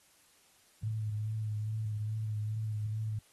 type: tone with vibrato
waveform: sine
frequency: 107.8 Hz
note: A2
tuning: 35 cents flat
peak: -32 dBFS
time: 0.83-3.19 s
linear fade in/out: 5 ms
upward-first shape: sine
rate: 2.4 Hz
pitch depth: 31 cents each way
effects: white hiss -65 dBFS RMS until 3.32 s + AAC 32 kbps